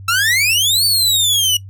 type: exponential two-way sweep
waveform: sawtooth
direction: up then down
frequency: 1318.5 to 4576 to 2903 Hz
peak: -9 dBFS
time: 0.08-1.57 s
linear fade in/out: 5 ms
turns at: 0.85 s
effects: noise-tail reverb RT60 0.1 s tail -18 dB re dry + added 97 Hz sine -31 dBFS peak until 1.69 s